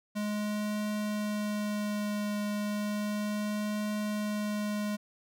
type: tone with vibrato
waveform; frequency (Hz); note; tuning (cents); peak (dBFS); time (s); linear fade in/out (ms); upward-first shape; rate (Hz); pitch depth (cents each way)
square; 208.9; G#3; +10; -31; 0.15-4.97; 20; triangle; 0.33; 13
effects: none